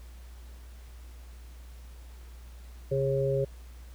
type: harmonic tone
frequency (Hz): 136.1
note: C#3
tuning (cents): -31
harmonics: 1 / 3 / 4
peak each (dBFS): -29 / -29 / -29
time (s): 2.91-3.45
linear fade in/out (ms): 10
effects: added 60 Hz sine -44 dBFS peak until 3.94 s + pink hiss -58 dBFS RMS until 3.94 s